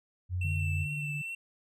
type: tone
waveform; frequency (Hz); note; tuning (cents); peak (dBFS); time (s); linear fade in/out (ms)
sine; 90.5; F#2; -38; -29; 0.29-0.87; 50
type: tone with vibrato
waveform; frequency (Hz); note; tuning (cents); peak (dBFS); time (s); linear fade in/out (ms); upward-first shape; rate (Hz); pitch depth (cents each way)
triangle; 2683; E7; +30; -34; 0.41-1.35; 5; triangle; 2.4; 28
type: tone with tremolo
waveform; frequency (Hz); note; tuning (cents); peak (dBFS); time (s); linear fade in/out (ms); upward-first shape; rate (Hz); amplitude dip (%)
sine; 146.8; D3; 0; -33; 0.44-1.22; 10; sine; 17; 25
effects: none